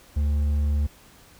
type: tone with hard clipping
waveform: triangle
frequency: 73.42 Hz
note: D2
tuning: in tune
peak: -21 dBFS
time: 0.16-0.87 s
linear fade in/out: 10 ms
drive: 7 dB
effects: pink hiss -52 dBFS RMS until 1.39 s